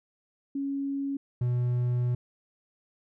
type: tone pair in turn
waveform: sine / triangle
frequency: 277.2 / 122.73 Hz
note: C#4 / B2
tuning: 0 / -10 cents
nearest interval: octave + major second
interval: 1410 cents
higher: first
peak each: -28 / -22 dBFS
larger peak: second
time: 0.55-1.17 / 1.41-2.15 s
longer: second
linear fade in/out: 5 ms
effects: none